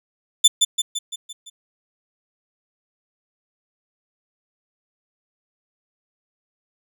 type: tone with echo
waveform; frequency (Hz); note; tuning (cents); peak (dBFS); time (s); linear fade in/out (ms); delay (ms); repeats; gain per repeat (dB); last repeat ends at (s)
25% pulse; 3520; A7; 0; -4; 0.44-0.48; 10; 170; 6; -5; 1.5
effects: none